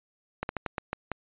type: slowing click train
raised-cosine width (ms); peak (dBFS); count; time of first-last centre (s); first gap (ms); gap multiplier
0.5; -15; 7; 0.43-1.117; 61; 1.25
effects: resampled to 8000 Hz